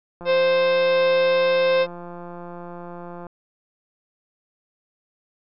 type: click train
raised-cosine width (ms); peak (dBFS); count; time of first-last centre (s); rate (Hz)
1; -24; 533; 0.21-3.267; 174
type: harmonic tone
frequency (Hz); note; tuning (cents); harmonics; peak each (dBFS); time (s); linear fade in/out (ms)
523.3; C5; 0; 1 / 2 / 3 / 4 / 5 / 6 / 7 / 8 / 9 / 10; -16 / -29 / -31 / -33 / -30 / -42 / -33 / -42 / -45 / -41; 0.25-1.87; 50
effects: none